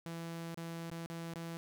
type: tone with dropouts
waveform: sawtooth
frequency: 166.7 Hz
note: E3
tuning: 20 cents sharp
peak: -37 dBFS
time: 0.06-1.57 s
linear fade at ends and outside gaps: 0 ms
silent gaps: 0.544-0.574 / 0.901-0.915 / 1.061-1.1 / 1.338-1.358 s
effects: none